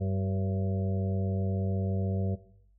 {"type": "harmonic tone with a mistuned harmonic", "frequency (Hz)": 96.2, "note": "G2", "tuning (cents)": -32, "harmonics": [1, 2, 4, 5, 6, 7], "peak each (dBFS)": [-28, -34, -40, -42, -44, -45], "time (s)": [0, 2.36], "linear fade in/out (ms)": 20, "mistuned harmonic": 6, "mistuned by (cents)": -29, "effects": ["noise-tail reverb RT60 0.7 s tail -17 dB re dry", "added 50 Hz sine -60 dBFS peak until 2.78 s"]}